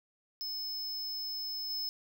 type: tone with level steps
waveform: square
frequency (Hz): 5210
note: E8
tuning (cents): -21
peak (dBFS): -36 / -34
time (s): 0.41-1.89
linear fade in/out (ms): 0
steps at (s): 1.7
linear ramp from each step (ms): 2
effects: none